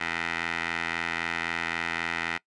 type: tone with band-pass filter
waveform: 15% pulse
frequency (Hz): 83.8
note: E2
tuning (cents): +29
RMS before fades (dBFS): -31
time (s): 0-2.38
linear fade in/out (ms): 10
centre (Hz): 2000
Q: 2.2
effects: noise-tail reverb RT60 0.1 s tail -21 dB re dry + resampled to 22050 Hz